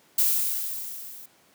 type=noise with level ramp; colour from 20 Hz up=violet; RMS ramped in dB=-20 to -44 dBFS; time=0.18-1.26 s; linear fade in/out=5 ms; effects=pink hiss -59 dBFS RMS until 1.54 s + high-pass 200 Hz 12 dB/octave